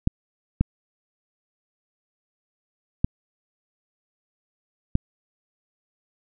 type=clicks; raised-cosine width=5 ms; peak=-6 dBFS; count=4; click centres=0.074 / 0.61 / 3.045 / 4.954 s; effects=none